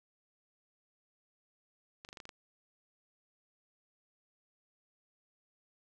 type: clicks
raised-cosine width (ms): 0.2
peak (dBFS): -30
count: 7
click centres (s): 2.049 / 2.089 / 2.129 / 2.172 / 2.202 / 2.254 / 2.292
effects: 11-bit